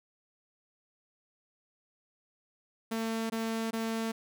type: tone bursts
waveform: sawtooth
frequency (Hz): 225.1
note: A3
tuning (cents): +40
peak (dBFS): -27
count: 3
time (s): 2.91-4.12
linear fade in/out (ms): 10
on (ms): 390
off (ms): 20
effects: none